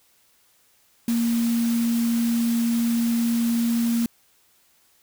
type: tone in noise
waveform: sine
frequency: 233.1 Hz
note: A#3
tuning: in tune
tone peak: -19 dBFS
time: 1.08-4.06 s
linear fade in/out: 2 ms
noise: white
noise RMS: -35 dBFS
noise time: 1.08-4.06 s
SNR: +13 dB
effects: white hiss -61 dBFS RMS until 5.02 s